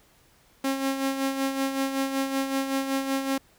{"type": "tone with tremolo", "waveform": "sawtooth", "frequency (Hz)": 270, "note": "C#4", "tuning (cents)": -45, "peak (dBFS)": -19, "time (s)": [0.64, 3.38], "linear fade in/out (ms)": 5, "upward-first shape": "sine", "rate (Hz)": 5.3, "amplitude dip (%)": 55, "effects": ["pink hiss -60 dBFS RMS until 3.58 s"]}